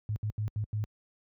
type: tone bursts at uneven times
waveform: sine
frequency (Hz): 106.3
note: G#2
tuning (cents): +41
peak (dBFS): -28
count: 5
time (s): 0.09-0.16 / 0.23-0.3 / 0.38-0.48 / 0.56-0.64 / 0.73-0.84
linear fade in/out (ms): 0
effects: high-pass 60 Hz 12 dB/octave